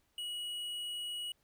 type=tone with tanh clipping; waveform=triangle; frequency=2913 Hz; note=F#7; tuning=28 cents flat; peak=-39 dBFS; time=0.18-1.32 s; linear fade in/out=2 ms; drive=13 dB; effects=pink hiss -75 dBFS RMS until 1.43 s